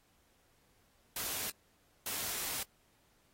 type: noise bursts at uneven times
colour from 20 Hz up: white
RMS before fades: -38 dBFS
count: 2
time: 1.16-1.5 / 2.06-2.63 s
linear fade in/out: 2 ms
effects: pink hiss -71 dBFS RMS until 3.33 s + AAC 48 kbps